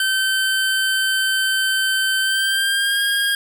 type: tone with pitch glide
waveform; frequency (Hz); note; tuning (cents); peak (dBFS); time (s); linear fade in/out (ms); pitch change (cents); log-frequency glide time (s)
25% pulse; 1544 to 1622.6; G6 to G#6; -27 to -41; -13; 0-3.35; 2; +86; 2.21-3.01
effects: none